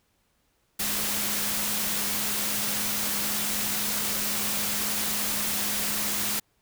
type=tone in noise; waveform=sine; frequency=207.1 Hz; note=G#3; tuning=5 cents flat; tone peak=-39 dBFS; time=0.79-6.4 s; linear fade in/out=10 ms; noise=white; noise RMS=-28 dBFS; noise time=0.79-6.4 s; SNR=-14 dB; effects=pink hiss -70 dBFS RMS until 6.61 s